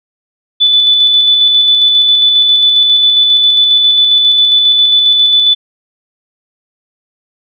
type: tone with tremolo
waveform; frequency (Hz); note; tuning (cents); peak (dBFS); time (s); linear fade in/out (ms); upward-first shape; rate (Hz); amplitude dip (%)
sine; 3486; A7; -17; -4; 0.6-5.55; 20; square; 7.4; 25
effects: none